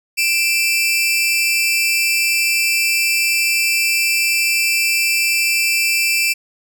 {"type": "tone pair together", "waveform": "sawtooth", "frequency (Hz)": [2359, 2648], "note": ["D7", "E7"], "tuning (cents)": [7, 7], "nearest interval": "major second", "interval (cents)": 200, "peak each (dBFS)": -14, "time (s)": [0.17, 6.34], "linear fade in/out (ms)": 20, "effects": []}